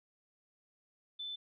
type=tone; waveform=sine; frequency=3520 Hz; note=A7; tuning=in tune; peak=-39 dBFS; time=1.19-1.36 s; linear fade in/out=10 ms; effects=none